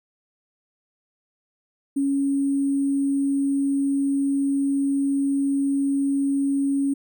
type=tone with sample-and-hold; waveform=sine; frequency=277.2 Hz; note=C#4; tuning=in tune; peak=-19 dBFS; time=1.96-6.94 s; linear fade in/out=10 ms; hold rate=8820 Hz; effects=none